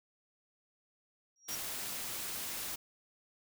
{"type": "tone with exponential growth", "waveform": "sine", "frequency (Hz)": 5660, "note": "F8", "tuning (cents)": 22, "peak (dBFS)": -36, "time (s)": [1.36, 1.55], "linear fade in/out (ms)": 1, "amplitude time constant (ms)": 41}
{"type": "noise", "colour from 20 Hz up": "white", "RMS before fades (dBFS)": -40, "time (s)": [1.48, 2.76], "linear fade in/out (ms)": 10}
{"effects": []}